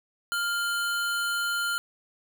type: tone pair together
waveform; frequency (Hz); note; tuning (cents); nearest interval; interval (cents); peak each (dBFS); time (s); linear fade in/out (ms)
square; 1400 / 3034; F6 / F#7; +4 / +43; octave + minor second; 1339; -27 / -36; 0.32-1.78; 0
effects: 9-bit